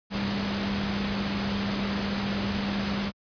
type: tone in noise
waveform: sine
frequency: 200 Hz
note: G3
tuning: 35 cents sharp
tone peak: -28 dBFS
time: 0.1-3.12 s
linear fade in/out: 50 ms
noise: pink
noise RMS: -31 dBFS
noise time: 0.1-3.12 s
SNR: 0 dB
effects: high-pass 60 Hz 12 dB/octave + resampled to 11025 Hz